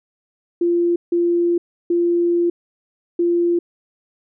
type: tone bursts at uneven times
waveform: sine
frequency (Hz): 345.2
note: F4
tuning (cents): -20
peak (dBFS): -14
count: 4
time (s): 0.61-0.96 / 1.12-1.58 / 1.9-2.5 / 3.19-3.59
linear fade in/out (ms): 5
effects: none